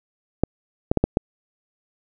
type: clicks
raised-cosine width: 2 ms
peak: -3 dBFS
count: 5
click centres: 0.436 / 0.915 / 0.973 / 1.04 / 1.171 s
effects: none